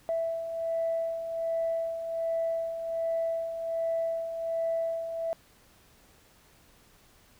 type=beating tone pair; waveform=sine; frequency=659.3 / 660.6 Hz; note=E5 / E5; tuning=0 / +4 cents; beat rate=1.3 Hz; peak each=-36 / -28 dBFS; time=0.09-5.33 s; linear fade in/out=0 ms; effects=tanh soft clip ceiling -21 dBFS + pink hiss -60 dBFS RMS until 7.39 s